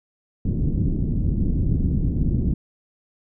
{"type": "low-pass noise", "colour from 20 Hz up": "pink", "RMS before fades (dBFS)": -21, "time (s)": [0.45, 2.54], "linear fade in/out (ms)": 2, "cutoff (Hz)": 270, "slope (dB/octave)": 24, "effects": []}